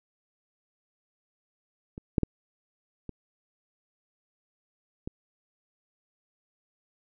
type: clicks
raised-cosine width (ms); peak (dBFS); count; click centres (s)
3; -26 / -9 / -12 / -24 / -21; 5; 1.979 / 2.182 / 2.233 / 3.093 / 5.075
effects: none